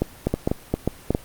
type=clicks; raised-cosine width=2 ms; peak=-6 dBFS; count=9; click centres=0.02 / 0.27 / 0.34 / 0.475 / 0.515 / 0.74 / 0.876 / 1.106 / 1.149 s; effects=pink hiss -45 dBFS RMS until 1.24 s + Opus 24 kbps